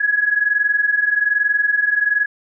sine tone pair together, 1661.2 / 1682.4 Hz, G#6 / G#6, 0 / +22 cents, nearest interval unison, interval 22 cents, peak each -19 / -16 dBFS, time 0-2.26 s, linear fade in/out 10 ms, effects none

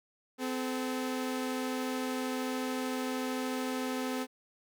sawtooth tone pair together, 256.9 / 432.6 Hz, C4 / A4, -32 / -29 cents, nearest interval major sixth, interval 903 cents, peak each -29 / -35 dBFS, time 0.38-4.27 s, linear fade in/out 50 ms, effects none

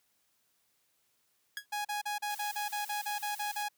sawtooth tone with exponential decay, 1661.2 Hz, G#6, in tune, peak -29 dBFS, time 1.57-1.66 s, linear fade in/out 1 ms, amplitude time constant 19 ms
sawtooth tone bursts, 830.6 Hz, G#5, in tune, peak -29 dBFS, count 12, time 1.72-3.687 s, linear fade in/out 10 ms, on 130 ms, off 37 ms
blue noise, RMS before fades -46 dBFS, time 2.3-3.63 s, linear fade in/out 2 ms
effects white hiss -74 dBFS RMS until 3.77 s + high-pass 60 Hz 12 dB/octave

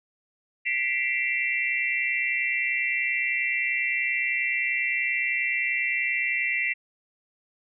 sine tone cluster, 1965 / 2095 / 2342 / 2704 Hz, B6 / C7 / D7 / E7, -9 / +2 / -5 / +43 cents, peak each -29 dBFS, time 0.65-6.74 s, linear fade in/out 20 ms, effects none

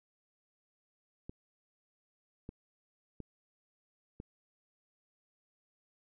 clicks, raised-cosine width 3 ms, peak -30 dBFS, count 4, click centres 1.295 / 2.491 / 3.203 / 4.201 s, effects none

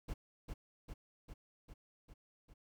brown noise with echo, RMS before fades -41 dBFS, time 0.08-0.14 s, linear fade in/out 10 ms, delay 400 ms, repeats 6, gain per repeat -3 dB, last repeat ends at 2.54 s, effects none

